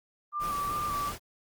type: tone with vibrato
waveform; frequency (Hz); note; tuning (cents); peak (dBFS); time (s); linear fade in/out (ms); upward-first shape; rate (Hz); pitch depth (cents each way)
sine; 1174.7; D6; 0; -29; 0.32-1.13; 50; square; 2.6; 24
type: noise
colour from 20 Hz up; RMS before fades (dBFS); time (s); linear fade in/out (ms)
pink; -39; 0.39-1.19; 50
effects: Opus 24 kbps